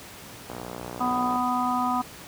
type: click train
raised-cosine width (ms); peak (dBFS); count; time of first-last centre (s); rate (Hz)
1; -21; 53; 0.5-1.358; 60.6
type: harmonic tone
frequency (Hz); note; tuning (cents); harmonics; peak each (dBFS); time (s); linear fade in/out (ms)
248.7; B3; +12; 1 / 3 / 4 / 5; -28 / -28 / -28 / -28; 1-2.02; 10
effects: pink hiss -43 dBFS RMS until 2.27 s + high-pass 80 Hz 12 dB/octave